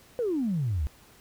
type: exponential sweep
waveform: sine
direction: down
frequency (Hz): 512 to 65.41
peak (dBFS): -24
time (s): 0.19-0.87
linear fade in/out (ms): 0
effects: tanh soft clip ceiling -20 dBFS + pink hiss -56 dBFS RMS until 1.2 s